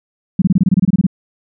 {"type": "tone bursts", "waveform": "sine", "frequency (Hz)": 185.8, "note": "F#3", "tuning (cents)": 7, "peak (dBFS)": -7, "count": 13, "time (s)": [0.39, 1.067], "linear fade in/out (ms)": 5, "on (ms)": 29, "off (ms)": 25, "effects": []}